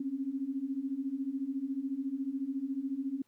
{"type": "beating tone pair", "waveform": "sine", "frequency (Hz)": [261.6, 275.6], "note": ["C4", "C#4"], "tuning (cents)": [0, -10], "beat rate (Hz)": 14, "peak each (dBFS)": [-37, -34], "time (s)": [0, 3.22], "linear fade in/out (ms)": 5, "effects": ["pink hiss -74 dBFS RMS until 3.27 s", "high-pass 100 Hz 12 dB/octave"]}